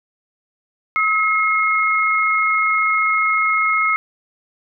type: tone pair together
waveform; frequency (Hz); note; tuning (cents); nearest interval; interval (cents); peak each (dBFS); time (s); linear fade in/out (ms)
sine; 1283.2 / 2158; E6 / C#7; -47 / -47; major sixth; 900; -17; 0.96-3.96; 0
effects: none